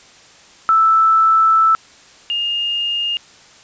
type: tone pair in turn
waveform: sine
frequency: 1318.5 / 2830 Hz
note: E6 / F7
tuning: 0 / +22 cents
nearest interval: octave + minor second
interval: 1322 cents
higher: second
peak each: -9 / -17 dBFS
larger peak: first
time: 0.69-1.75 / 2.3-3.17 s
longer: first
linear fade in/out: 0 ms
effects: white hiss -45 dBFS RMS until 3.63 s + resampled to 16000 Hz

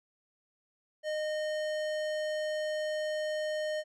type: tone with tanh clipping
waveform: sine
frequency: 614 Hz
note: D#5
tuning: 23 cents flat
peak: -33 dBFS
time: 1.03-3.84 s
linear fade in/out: 50 ms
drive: 18 dB
effects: none

